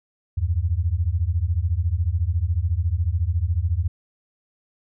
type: beating tone pair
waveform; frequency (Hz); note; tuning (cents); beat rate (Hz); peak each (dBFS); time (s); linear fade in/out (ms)
sine; 78.7 / 92.7; D#2 / F#2; +20 / +4; 14; -22; 0.37-3.88; 10
effects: none